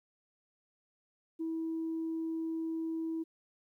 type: tone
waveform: sine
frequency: 324.9 Hz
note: E4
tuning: 25 cents flat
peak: -32 dBFS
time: 1.39-3.24 s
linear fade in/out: 20 ms
effects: tanh soft clip ceiling -29 dBFS + 12-bit